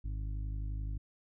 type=harmonic tone; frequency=51.6 Hz; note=G#1; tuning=10 cents flat; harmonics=1 / 2 / 3 / 5 / 6; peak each=-35 / -42 / -52 / -56 / -58 dBFS; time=0.04-0.98 s; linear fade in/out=10 ms; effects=none